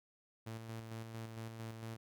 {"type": "tone with tremolo", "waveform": "sawtooth", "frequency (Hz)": 112.8, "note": "A2", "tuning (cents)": 44, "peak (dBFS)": -39, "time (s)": [0.46, 1.97], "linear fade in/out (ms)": 10, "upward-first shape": "square", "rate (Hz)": 4.4, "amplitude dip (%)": 40, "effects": []}